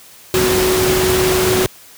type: tone in noise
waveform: sine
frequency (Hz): 370.9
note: F#4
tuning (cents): +4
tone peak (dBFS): -14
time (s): 0.34-1.66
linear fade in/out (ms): 0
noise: pink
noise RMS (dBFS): -17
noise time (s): 0.34-1.66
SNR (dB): 0
effects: white hiss -42 dBFS RMS until 1.97 s + high-pass 60 Hz 12 dB/octave